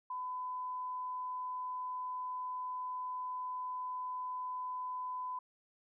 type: tone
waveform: sine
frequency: 1006 Hz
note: B5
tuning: 32 cents sharp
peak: -37 dBFS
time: 0.1-5.39 s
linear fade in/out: 5 ms
effects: none